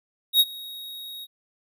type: tone with ADSR envelope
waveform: square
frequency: 3771 Hz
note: A#7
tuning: 19 cents sharp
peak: -13 dBFS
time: 0.33-1.27 s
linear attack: 70 ms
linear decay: 43 ms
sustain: -23 dB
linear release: 37 ms
effects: none